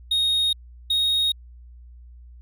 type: tone pair in turn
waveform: triangle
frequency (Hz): 3729 / 3742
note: A#7 / A#7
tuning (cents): 0 / +6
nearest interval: unison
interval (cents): 6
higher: second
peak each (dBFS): -17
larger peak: neither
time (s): 0.11-0.53 / 0.9-1.32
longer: neither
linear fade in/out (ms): 5
effects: added 60 Hz sine -42 dBFS peak until 2.41 s